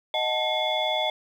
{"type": "tone cluster", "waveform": "sine", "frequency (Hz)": [623, 744, 876, 2151, 3433], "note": ["D#5", "F#5", "A5", "C7", "A7"], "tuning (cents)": [2, 9, -8, 47, -43], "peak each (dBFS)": [-27, -30, -30, -32, -27], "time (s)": [0.14, 1.1], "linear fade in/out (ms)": 2, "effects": ["tanh soft clip ceiling -14 dBFS", "9-bit"]}